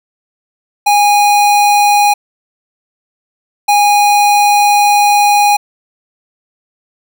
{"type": "tone bursts at uneven times", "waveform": "square", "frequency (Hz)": 822, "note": "G#5", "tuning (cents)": -18, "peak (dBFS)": -7, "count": 2, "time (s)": [[0.86, 2.14], [3.68, 5.57]], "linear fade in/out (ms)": 10, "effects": []}